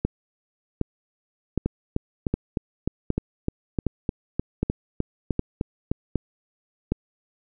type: two click trains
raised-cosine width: 3 ms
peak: -9 / -10 dBFS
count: 10 / 15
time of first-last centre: 0.05-6.92 / 1.66-5.915 s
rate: 1.31 / 3.29 Hz
effects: none